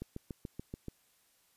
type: click train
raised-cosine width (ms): 3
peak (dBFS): -27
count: 7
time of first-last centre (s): 0.02-0.883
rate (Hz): 6.95
effects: white hiss -70 dBFS RMS until 1.56 s + resampled to 32000 Hz